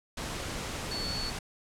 sine tone in noise, 4435 Hz, C#8, in tune, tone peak -34 dBFS, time 0.91-1.3 s, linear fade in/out 5 ms, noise pink, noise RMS -36 dBFS, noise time 0.17-1.39 s, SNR -1 dB, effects low-pass 9000 Hz 12 dB/octave

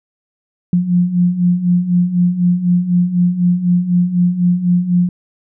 sine beating tone pair, 174.61 / 178.61 Hz, F3 / F3, 0 / +39 cents, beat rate 4 Hz, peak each -17 / -12 dBFS, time 0.73-5.09 s, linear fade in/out 2 ms, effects none

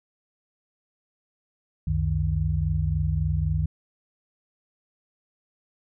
sine tone cluster, 67.3 / 91 / 153.7 Hz, C2 / F#2 / D#3, +49 / -28 / -21 cents, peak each -26 dBFS, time 1.87-3.66 s, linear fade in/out 5 ms, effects none

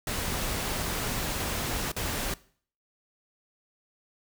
pink noise with dropouts, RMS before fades -31 dBFS, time 0.07-2.34 s, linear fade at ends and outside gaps 2 ms, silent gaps 1.918-1.964 s, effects noise-tail reverb RT60 0.5 s tail -20 dB re dry

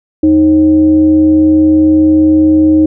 sine tone with frequency modulation, 311.1 Hz, D#4, in tune, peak -4 dBFS, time 0.23-2.86 s, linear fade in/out 5 ms, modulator 229 Hz, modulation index 0.33, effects none

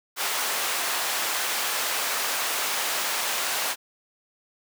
pink high-pass noise, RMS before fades -27 dBFS, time 0.16-3.76 s, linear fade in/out 50 ms, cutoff 790 Hz, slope 12 dB/octave, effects none

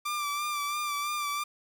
sawtooth tone with vibrato, 1178 Hz, D6, 5 cents sharp, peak -26 dBFS, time 0.05-1.44 s, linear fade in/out 10 ms, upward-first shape sine, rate 3 Hz, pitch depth 35 cents each way, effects 9-bit

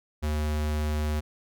square tone, 75.7 Hz, D#2, 47 cents flat, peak -26 dBFS, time 0.22-1.21 s, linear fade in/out 20 ms, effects none

